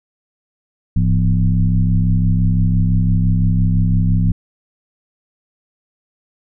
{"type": "tone with frequency modulation", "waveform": "sine", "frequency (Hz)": 101.7, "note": "G#2", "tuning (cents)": -36, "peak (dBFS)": -11, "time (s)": [0.96, 4.32], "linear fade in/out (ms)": 5, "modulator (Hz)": 65.8, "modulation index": 1.3, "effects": []}